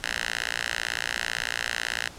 5% pulse tone with high-pass filter, 58 Hz, A#1, 8 cents flat, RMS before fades -30 dBFS, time 0.04-2.09 s, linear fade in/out 0 ms, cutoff 1700 Hz, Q 1.4, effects pink hiss -45 dBFS RMS until 2.18 s + low-pass 9000 Hz 12 dB/octave

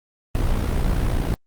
brown noise with amplitude modulation, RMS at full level -18 dBFS, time 0.35-1.34 s, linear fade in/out 0 ms, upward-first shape sine, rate 58.9 Hz, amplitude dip 55%, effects Opus 32 kbps

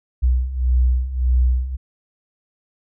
sine beating tone pair, 61.4 / 63.1 Hz, B1 / B1, -9 / +38 cents, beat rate 1.7 Hz, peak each -20 / -16 dBFS, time 0.22-1.77 s, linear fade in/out 20 ms, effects none

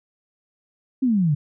sine exponential sweep, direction down, 273.3 to 138.59 Hz, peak -16 dBFS, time 1.02-1.35 s, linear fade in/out 10 ms, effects none

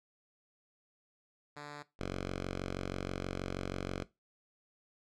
5% pulse tone pair in turn, 146.6 / 46.26 Hz, D3 / F#1, -3 / 0 cents, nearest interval octave + minor sixth, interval 1997 cents, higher first, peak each -33 / -25 dBFS, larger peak second, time 1.56-1.83 / 1.99-4.04 s, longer second, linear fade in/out 10 ms, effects noise-tail reverb RT60 0.2 s tail -17 dB re dry + low-pass 6000 Hz 12 dB/octave

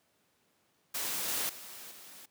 white noise with level steps, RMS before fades -35 / -33 / -47 / -51 dBFS, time 0.94-2.26 s, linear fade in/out 10 ms, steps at 1.28 / 1.49 / 1.91 s, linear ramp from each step 5 ms, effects pink hiss -72 dBFS RMS until 2.3 s + high-pass 150 Hz 12 dB/octave

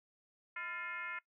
sine tone with frequency modulation, 1760 Hz, A6, in tune, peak -39 dBFS, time 0.56-1.19 s, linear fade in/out 5 ms, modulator 373 Hz, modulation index 1.6, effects noise-tail reverb RT60 0.1 s tail -20 dB re dry

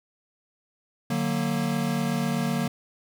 square chord, D augmented, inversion none, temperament equal with one note detuned, 148.88 / 185 / 233.1 Hz, D3 / F#3 / A#3, +24 / 0 / 0 cents, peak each -30 / -30 / -28 dBFS, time 1.1-2.68 s, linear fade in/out 5 ms, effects none

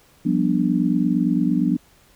sine chord, G dominant seventh, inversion third, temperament just, 176.4 / 196 / 245 / 294 Hz, F3 / G3 / B3 / D4, +18 / 0 / -14 / +2 cents, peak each -22 / -24 / -21 / -22 dBFS, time 0.25-1.77 s, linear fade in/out 10 ms, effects pink hiss -55 dBFS RMS until 2.15 s

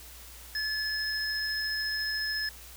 triangle tone pair together, 1722 / 5152 Hz, A6 / E8, -38 / -41 cents, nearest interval octave + perfect fifth, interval 1897 cents, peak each -30 / -31 dBFS, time 0.55-2.49 s, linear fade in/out 2 ms, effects added 60 Hz sine -50 dBFS peak until 2.76 s + white hiss -49 dBFS RMS until 2.76 s

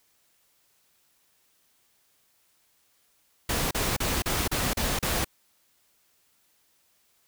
pink noise bursts, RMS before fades -27 dBFS, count 7, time 3.49-5.246 s, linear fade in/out 5 ms, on 220 ms, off 36 ms, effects white hiss -67 dBFS RMS until 7.27 s

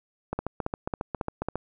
two click trains, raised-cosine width 1 ms, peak -14 / -15 dBFS, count 5 / 10, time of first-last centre 0.39-1.486 / 0.33-1.556 s, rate 3.65 / 7.34 Hz, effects none

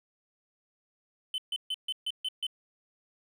triangle tone bursts, 3047 Hz, G7, 50 cents flat, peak -28 dBFS, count 7, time 1.34-2.467 s, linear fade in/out 2 ms, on 41 ms, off 140 ms, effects none

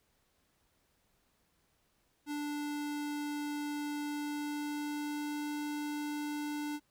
square tone with pitch glide, 293.7 to 295.7 Hz, D4 to D4, 0 to +12 cents, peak -36 dBFS, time 2.26-6.8 s, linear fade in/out 50 ms, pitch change +12 cents, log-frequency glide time 4.02-5.51 s, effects pink hiss -74 dBFS RMS until 6.9 s

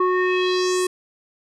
square tone with low-pass filter sweep, 366.1 Hz, F#4, 18 cents flat, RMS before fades -20 dBFS, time 0-0.87 s, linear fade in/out 5 ms, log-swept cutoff 1100 to 10000 Hz, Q 3.1, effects none

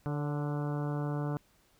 harmonic tone with a mistuned harmonic, 146.83 Hz, D3, in tune, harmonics 1 / 2 / 3 / 4 / 5 / 6 / 7 / 8 / 9 / 10, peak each -32 / -38 / -42 / -44 / -46 / -48 / -49 / -50 / -51 / -52 dBFS, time 0.06-1.37 s, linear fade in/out 0 ms, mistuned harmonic 4, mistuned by -30 cents, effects pink hiss -67 dBFS RMS until 1.79 s

